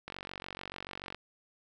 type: click train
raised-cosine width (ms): 0.3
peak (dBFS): -24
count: 51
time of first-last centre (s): 0.08-1.146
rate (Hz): 46.9
effects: none